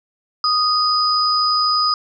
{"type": "tone pair together", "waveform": "sine", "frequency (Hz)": [1244.5, 4978], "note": ["D#6", "D#8"], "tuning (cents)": [0, 0], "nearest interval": "2 octaves", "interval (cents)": 2400, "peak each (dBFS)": -17, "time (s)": [0.44, 1.94], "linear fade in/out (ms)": 2, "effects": []}